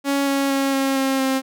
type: tone with pitch steps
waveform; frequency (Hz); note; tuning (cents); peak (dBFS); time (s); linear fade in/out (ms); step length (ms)
sawtooth; 278.8 / 276.1 / 273.4 / 270.7 / 268.1 / 265.4; C#4 / C#4 / C#4 / C#4 / C4 / C4; +10 / -7 / -24 / -41 / +42 / +25; -14; 0.04-1.42; 50; 230
effects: none